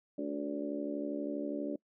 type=harmonic tone with a mistuned harmonic; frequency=72.4 Hz; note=D2; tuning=24 cents flat; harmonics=3 / 4 / 5 / 6 / 7 / 8; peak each=-43 / -36 / -42 / -46 / -49 / -41 dBFS; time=0.18-1.76 s; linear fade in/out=5 ms; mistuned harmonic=6; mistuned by=-37 cents; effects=noise-tail reverb RT60 0.1 s tail -24 dB re dry